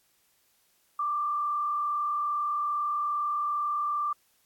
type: tone with frequency modulation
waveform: sine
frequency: 1180 Hz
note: D6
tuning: 8 cents sharp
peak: -26 dBFS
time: 0.99-4.13 s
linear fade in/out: 5 ms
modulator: 37.6 Hz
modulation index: 0.56
effects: white hiss -68 dBFS RMS until 4.45 s + AAC 64 kbps